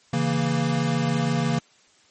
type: chord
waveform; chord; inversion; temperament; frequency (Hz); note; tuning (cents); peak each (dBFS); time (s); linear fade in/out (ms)
square; A# diminished; first; equal; 138.59 / 164.81 / 233.1; C#3 / E3 / A#3; 0 / 0 / 0; -26; 0.13-1.59; 5
effects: white hiss -58 dBFS RMS until 2.1 s + MP3 32 kbps